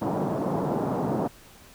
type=band-pass noise; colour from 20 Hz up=pink; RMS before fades=-27 dBFS; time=0.01-1.28 s; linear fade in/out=10 ms; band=140 to 910 Hz; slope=24 dB/octave; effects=pink hiss -51 dBFS RMS until 1.74 s